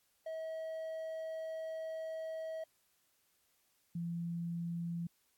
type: tone pair in turn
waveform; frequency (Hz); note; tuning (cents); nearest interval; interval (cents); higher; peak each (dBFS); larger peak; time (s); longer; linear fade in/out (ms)
triangle / sine; 642 / 170.04; E5 / F3; -46 / -46; octave + major seventh; 2300; first; -37 / -36; second; 0.26-2.64 / 3.95-5.07; first; 5
effects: white hiss -75 dBFS RMS until 5.37 s + AAC 64 kbps